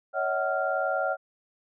sine tone cluster, 558 / 638 / 749 / 1391 Hz, C#5 / D#5 / F#5 / F6, +11 / +43 / +21 / -7 cents, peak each -30 dBFS, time 0.13-1.17 s, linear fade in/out 50 ms, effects none

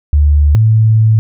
sine tone pair in turn, 73.42 / 110.31 Hz, D2 / A2, 0 / +5 cents, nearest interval perfect fifth, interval 705 cents, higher second, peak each -5 dBFS, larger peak neither, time 0.13-0.55 / 0.55-1.19 s, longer second, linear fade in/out 0 ms, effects none

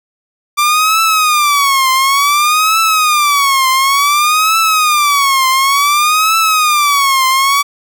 sawtooth tone with vibrato, 1174.7 Hz, D6, in tune, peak -5 dBFS, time 0.57-7.63 s, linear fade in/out 20 ms, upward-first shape triangle, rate 0.56 Hz, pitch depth 210 cents each way, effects none

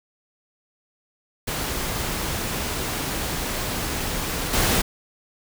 pink noise with level steps, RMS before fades -27 / -20 dBFS, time 1.47-4.82 s, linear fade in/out 10 ms, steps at 4.53 s, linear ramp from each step 5 ms, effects none

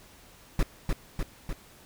brown noise with echo, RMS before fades -22 dBFS, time 0.59-0.63 s, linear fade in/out 2 ms, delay 300 ms, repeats 3, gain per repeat -3 dB, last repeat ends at 1.53 s, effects pink hiss -54 dBFS RMS until 1.85 s

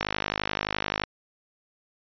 click train, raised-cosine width 0.3 ms, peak -9 dBFS, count 54, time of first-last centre 0.01-1.037 s, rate 51.6 Hz, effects resampled to 11025 Hz

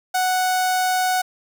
sawtooth tone with notch filter, 740 Hz, F#5, in tune, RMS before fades -20 dBFS, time 0.14-1.22 s, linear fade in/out 10 ms, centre 2600 Hz, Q 1.9, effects 8-bit

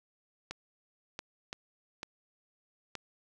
clicks, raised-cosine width 0.2 ms, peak -21 dBFS, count 5, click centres 0.51 / 1.191 / 1.529 / 2.031 / 2.953 s, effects none

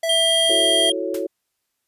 square tone, 659.3 Hz, E5, in tune, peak -21 dBFS, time 0.03-0.9 s, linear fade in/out 5 ms
square tone with pitch glide, 3200 to 3219 Hz, G7 to G7, +35 to +45 cents, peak -17 dBFS, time 0.09-0.92 s, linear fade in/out 5 ms, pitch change +10 cents, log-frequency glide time 0.2-0.33 s
sine chord, F# minor seventh, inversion third, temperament equal, 329.6 / 370 / 440 / 554.4 Hz, E4 / F#4 / A4 / C#5, 0 / 0 / 0 / 0 cents, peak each -28 / -27 / -29 / -27 dBFS, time 0.49-1.27 s, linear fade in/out 10 ms
white noise with exponential decay, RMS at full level -30 dBFS, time 1.14-1.27 s, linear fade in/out 5 ms, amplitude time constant 27 ms
effects white hiss -75 dBFS RMS until 1.87 s + resampled to 32000 Hz

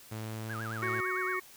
sawtooth tone with pitch glide, 109.7 to 111.3 Hz, A2 to A2, -5 to +20 cents, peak -33 dBFS, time 0.11-1.01 s, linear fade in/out 10 ms, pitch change +25 cents, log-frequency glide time 0.29-0.65 s
sine tone with vibrato, 1420 Hz, F6, 28 cents sharp, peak -38 dBFS, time 0.49-1.37 s, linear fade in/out 10 ms, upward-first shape sine, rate 8.9 Hz, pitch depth 280 cents each way
harmonic tone, 370 Hz, F#4, in tune, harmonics 1 / 3 / 5 / 6, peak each -36 / -36 / -36 / -36 dBFS, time 0.82-1.4 s, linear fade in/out 10 ms
effects white hiss -54 dBFS RMS until 1.56 s

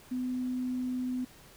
sine tone, 252.4 Hz, B3, 38 cents sharp, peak -30 dBFS, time 0.11-1.25 s, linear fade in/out 10 ms, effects pink hiss -55 dBFS RMS until 1.56 s

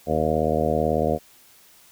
harmonic tone, 78.1 Hz, D#2, 7 cents sharp, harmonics 1 / 2 / 3 / 4 / 5 / 6 / 7 / 8 / 9, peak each -30 / -29 / -28 / -32 / -30 / -26 / -26 / -28 / -27 dBFS, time 0.06-1.19 s, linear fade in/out 50 ms, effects white hiss -53 dBFS RMS until 1.91 s

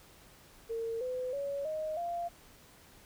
sine tone with pitch steps, 456.1 / 506.1 / 561.5 / 623.1 / 691.3 Hz, A#4 / B4 / C#5 / D#5 / F5, -38 / +42 / +22 / +2 / -18 cents, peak -33 dBFS, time 0.69-2.29 s, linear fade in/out 20 ms, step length 320 ms, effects pink hiss -58 dBFS RMS until 3.05 s

